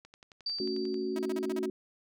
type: click train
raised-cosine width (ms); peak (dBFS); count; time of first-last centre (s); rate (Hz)
0.2; -34; 11; 0.05-0.943; 11.2
type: tone with exponential decay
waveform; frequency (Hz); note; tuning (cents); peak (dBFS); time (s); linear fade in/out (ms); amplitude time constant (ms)
sine; 4647; D8; -19; -30; 0.46-1.57; 5; 240
type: chord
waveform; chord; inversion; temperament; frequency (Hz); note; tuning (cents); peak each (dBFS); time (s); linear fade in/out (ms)
sine; F# minor; first; just; 222 / 277.5 / 370; A3 / C#4 / F#4; +16 / +2 / 0; -38 / -37 / -32; 0.6-1.7; 2
type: tone bursts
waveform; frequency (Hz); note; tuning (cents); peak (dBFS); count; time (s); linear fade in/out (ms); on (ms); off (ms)
sawtooth; 320; D#4; +49; -32; 8; 1.16-1.657; 2; 28; 39
effects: none